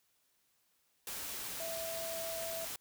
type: tone in noise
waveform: sine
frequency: 659.3 Hz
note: E5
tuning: in tune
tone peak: -40 dBFS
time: 1.6-2.65 s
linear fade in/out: 2 ms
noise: white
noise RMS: -42 dBFS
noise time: 1.07-2.76 s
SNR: -1 dB
effects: white hiss -75 dBFS RMS until 2.8 s